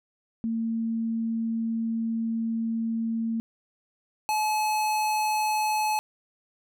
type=tone pair in turn; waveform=sine / square; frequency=226.9 / 856.7 Hz; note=A#3 / A5; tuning=-47 / -46 cents; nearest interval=octave + major seventh; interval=2301 cents; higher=second; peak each=-25 / -24 dBFS; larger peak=second; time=0.44-3.4 / 4.29-5.99 s; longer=first; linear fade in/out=0 ms; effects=none